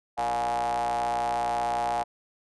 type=ring-modulated tone; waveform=square; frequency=61.9 Hz; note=B1; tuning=5 cents sharp; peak=-23 dBFS; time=0.17-2.04 s; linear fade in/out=20 ms; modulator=772 Hz; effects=resampled to 24000 Hz